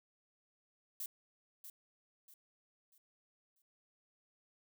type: noise with echo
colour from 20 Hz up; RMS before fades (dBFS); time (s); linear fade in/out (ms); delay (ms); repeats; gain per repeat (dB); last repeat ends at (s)
violet; -42; 1-1.06; 2; 640; 4; -9; 3.62
effects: none